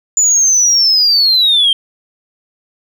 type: linear sweep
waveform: sine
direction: down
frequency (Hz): 7040 to 3136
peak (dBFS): -6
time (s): 0.17-1.73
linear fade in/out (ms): 2
effects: tanh soft clip ceiling -4 dBFS + 8-bit